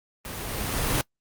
pink noise with level ramp, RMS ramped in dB -36 to -23 dBFS, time 0.25-1.01 s, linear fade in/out 0 ms, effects noise-tail reverb RT60 0.1 s tail -23 dB re dry + Opus 32 kbps

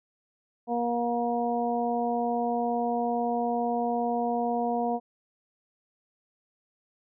harmonic tone, 237.7 Hz, A#3, 34 cents sharp, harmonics 1 / 2 / 3 / 4, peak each -30 / -31 / -28 / -36 dBFS, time 0.67-5 s, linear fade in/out 50 ms, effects none

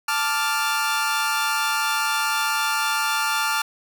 sawtooth chord, D minor, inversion second, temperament equal, 880 / 1174.7 / 1396.9 Hz, A5 / D6 / F6, 0 / 0 / 0 cents, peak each -22 / -23 / -20 dBFS, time 0.08-3.62 s, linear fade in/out 5 ms, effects none

